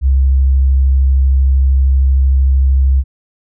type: tone with vibrato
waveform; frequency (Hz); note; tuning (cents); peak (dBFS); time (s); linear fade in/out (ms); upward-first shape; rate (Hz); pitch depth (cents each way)
sine; 66.7; C2; +34; -7; 0.01-3.04; 50; square; 13; 10
effects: none